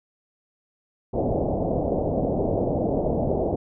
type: low-pass noise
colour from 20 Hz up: white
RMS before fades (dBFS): -24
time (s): 1.13-3.56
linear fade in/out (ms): 10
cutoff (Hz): 700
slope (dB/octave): 48
effects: none